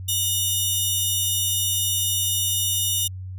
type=tone pair together; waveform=10% pulse; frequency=2924 / 3660 Hz; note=F#7 / A#7; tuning=-21 / -32 cents; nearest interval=major third; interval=389 cents; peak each=-16 dBFS; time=0.08-3.08 s; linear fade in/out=10 ms; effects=added 93 Hz sine -31 dBFS peak until 3.38 s